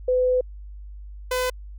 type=tone pair in turn; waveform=sine / sawtooth; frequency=505 / 505 Hz; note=B4 / B4; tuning=+39 / +39 cents; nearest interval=unison; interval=0 cents; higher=neither; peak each=-17 / -18 dBFS; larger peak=first; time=0.08-0.41 / 1.31-1.5 s; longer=first; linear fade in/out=5 ms; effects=added 50 Hz sine -36 dBFS peak until 1.78 s